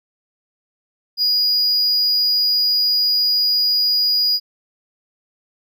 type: tone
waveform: triangle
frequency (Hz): 4897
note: D#8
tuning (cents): -28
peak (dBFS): -13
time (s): 1.17-4.4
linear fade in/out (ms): 50
effects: none